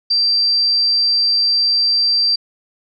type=tone; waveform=sine; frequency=4699 Hz; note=D8; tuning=in tune; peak=-12 dBFS; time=0.1-2.36 s; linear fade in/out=10 ms; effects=none